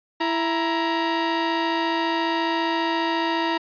sawtooth tone pair together, 331.8 / 940.8 Hz, E4 / A#5, +11 / +16 cents, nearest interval octave + tritone, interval 1805 cents, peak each -20 dBFS, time 0.2-3.58 s, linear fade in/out 10 ms, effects resampled to 11025 Hz

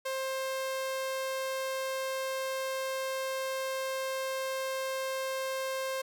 sawtooth tone, 529 Hz, C5, 19 cents sharp, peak -28 dBFS, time 0.05-6.02 s, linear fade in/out 10 ms, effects none

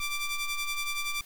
sawtooth ring-modulated tone, 1174.7 Hz, D6, in tune, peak -23 dBFS, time 0-1.21 s, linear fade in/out 2 ms, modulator 1180 Hz, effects white hiss -53 dBFS RMS until 1.25 s

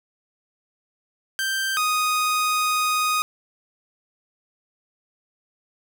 sawtooth tone pair in turn, 1568 / 1244.5 Hz, G6 / D#6, 0 / 0 cents, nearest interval major third, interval 400 cents, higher first, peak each -19 / -16 dBFS, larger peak second, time 1.39-1.77 / 1.77-3.22 s, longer second, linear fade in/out 0 ms, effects none

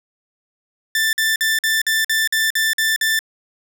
sawtooth tone bursts, 1772 Hz, A6, 12 cents sharp, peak -12 dBFS, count 10, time 0.95-3.191 s, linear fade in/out 2 ms, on 180 ms, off 49 ms, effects none

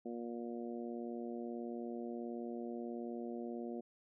harmonic tone, 118.5 Hz, A#2, 29 cents sharp, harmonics 2 / 3 / 4 / 5 / 6, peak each -43 / -45 / -49 / -52 / -53 dBFS, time 0.05-3.81 s, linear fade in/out 10 ms, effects none

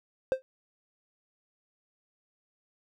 triangle tone with exponential decay, 523.3 Hz, C5, in tune, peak -17 dBFS, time 0.32-0.42 s, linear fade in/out 0 ms, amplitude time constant 20 ms, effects none

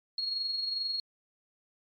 sine tone with amplitude modulation, 4300 Hz, C8, 47 cents sharp, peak -28 dBFS, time 0.18-1 s, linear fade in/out 2 ms, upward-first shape sine, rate 22.4 Hz, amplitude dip 45%, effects MP3 48 kbps

